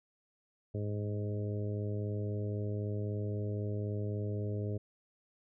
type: harmonic tone with a mistuned harmonic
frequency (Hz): 103.83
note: G#2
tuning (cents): 0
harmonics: 1 / 2 / 3 / 4 / 5 / 6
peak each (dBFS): -34 / -43 / -45 / -42 / -47 / -49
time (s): 0.74-4.78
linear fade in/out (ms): 10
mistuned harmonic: 1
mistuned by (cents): +16
effects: none